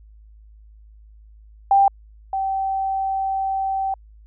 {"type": "tone pair in turn", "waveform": "sine", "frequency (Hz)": [790, 773.7], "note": ["G5", "G5"], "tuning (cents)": [13, -23], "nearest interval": "unison", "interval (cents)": 36, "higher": "first", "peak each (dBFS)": [-11, -20], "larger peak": "first", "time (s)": [[1.71, 1.88], [2.33, 3.94]], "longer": "second", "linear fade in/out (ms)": 2, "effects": ["added 53 Hz sine -44 dBFS peak until 4.26 s"]}